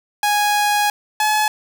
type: tone pair in turn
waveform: sawtooth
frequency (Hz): 829 / 852.8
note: G#5 / G#5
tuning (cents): -3 / +46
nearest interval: unison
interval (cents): 49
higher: second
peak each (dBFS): -11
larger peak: neither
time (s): 0.23-0.9 / 1.2-1.48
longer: first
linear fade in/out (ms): 2
effects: none